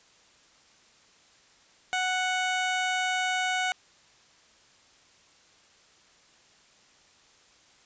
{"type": "tone", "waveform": "15% pulse", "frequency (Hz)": 740, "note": "F#5", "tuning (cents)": 0, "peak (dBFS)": -19, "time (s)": [1.93, 3.72], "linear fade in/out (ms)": 0, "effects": ["white hiss -59 dBFS RMS until 7.85 s", "resampled to 16000 Hz"]}